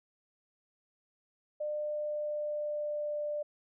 sine tone with pitch glide, 600 to 593.5 Hz, D5 to D5, +37 to +18 cents, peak -32 dBFS, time 1.6-3.43 s, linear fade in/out 10 ms, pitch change -19 cents, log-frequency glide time 1.74-3.2 s, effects none

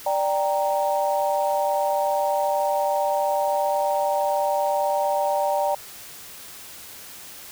sine chord, G minor, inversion second, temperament equal, 587.3 / 784 / 932.3 Hz, D5 / G5 / Bb5, 0 / 0 / 0 cents, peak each -23 / -24 / -26 dBFS, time 0.06-5.75 s, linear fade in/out 5 ms, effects white hiss -41 dBFS RMS until 7.51 s

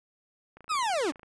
click train, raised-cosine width 0.5 ms, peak -34 dBFS, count 19, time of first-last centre 0.57-1.232 s, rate 27.2 Hz
40% pulse linear sweep, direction down, 1318.5 to 246.9 Hz, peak -25 dBFS, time 0.69-1.12 s, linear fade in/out 20 ms
effects resampled to 22050 Hz

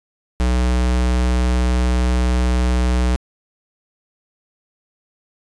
square tone, 61.74 Hz, B1, in tune, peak -15 dBFS, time 0.4-3.16 s, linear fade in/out 0 ms, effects resampled to 22050 Hz

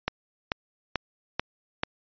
click train, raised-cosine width 0.3 ms, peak -9 dBFS, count 5, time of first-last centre 0.08-1.834 s, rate 2.28 Hz, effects resampled to 11025 Hz

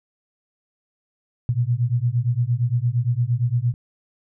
sine beating tone pair, 116.54 / 125.24 Hz, A#2 / B2, 0 / +25 cents, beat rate 8.7 Hz, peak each -21 dBFS, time 1.49-3.74 s, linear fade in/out 0 ms, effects none

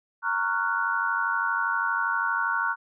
sine chord, Gb major seventh, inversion first, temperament just, 925 / 1110 / 1387.5 / 1480 Hz, Bb5 / Db6 / F6 / Gb6, -14 / +2 / -12 / 0 cents, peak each -30 / -30 / -29 / -27 dBFS, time 0.22-2.76 s, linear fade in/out 50 ms, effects none

